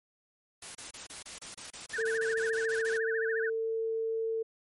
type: noise bursts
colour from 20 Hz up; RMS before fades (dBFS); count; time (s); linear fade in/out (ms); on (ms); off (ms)
white; -43; 15; 0.62-2.976; 5; 130; 29
type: tone with vibrato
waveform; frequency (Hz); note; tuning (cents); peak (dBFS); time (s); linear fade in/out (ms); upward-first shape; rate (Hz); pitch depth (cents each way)
sine; 1644; G#6; -18; -32; 1.93-3.5; 10; sine; 14; 190
type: tone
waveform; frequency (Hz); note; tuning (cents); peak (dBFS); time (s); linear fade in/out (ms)
sine; 448.9; A4; +35; -29; 1.98-4.43; 10
effects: MP3 48 kbps